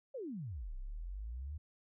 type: exponential two-way sweep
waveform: sine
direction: down then up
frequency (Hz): 580 to 30.52 to 79.3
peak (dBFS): -40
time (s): 0.14-1.58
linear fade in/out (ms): 10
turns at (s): 0.75
effects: none